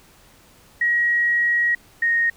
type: tone pair in turn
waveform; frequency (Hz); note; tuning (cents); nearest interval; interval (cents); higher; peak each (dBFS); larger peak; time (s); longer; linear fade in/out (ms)
sine; 1900 / 1860.9; A#6 / A#6; +33 / -3; unison; 36; first; -16; neither; 0.81-1.75 / 2.02-2.3; first; 5
effects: pink hiss -52 dBFS RMS until 2.36 s